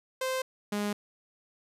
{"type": "tone pair in turn", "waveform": "sawtooth", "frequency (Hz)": [520, 206.4], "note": ["C5", "G#3"], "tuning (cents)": [-11, -10], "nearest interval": "octave + major third", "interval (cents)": 1599, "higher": "first", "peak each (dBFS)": -25, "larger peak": "neither", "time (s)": [[0.21, 0.42], [0.72, 0.93]], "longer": "neither", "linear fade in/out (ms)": 5, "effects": ["resampled to 32000 Hz", "11-bit"]}